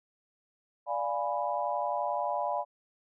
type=chord; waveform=sine; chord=D diminished seventh; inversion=none; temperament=equal; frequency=587.3 / 698.5 / 830.6 / 987.8 Hz; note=D5 / F5 / Ab5 / Cb6; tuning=0 / 0 / 0 / 0 cents; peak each=-34 dBFS; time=0.86-2.65 s; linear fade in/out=50 ms; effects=none